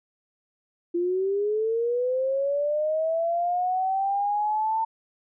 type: linear sweep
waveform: sine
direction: up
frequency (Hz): 341.3 to 899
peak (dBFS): -22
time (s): 0.94-4.85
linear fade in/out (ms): 10
effects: none